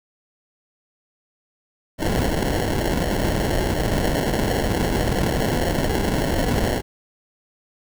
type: noise with sample-and-hold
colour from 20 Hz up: pink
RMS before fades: -21 dBFS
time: 1.98-6.82 s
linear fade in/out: 50 ms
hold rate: 1225 Hz
effects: none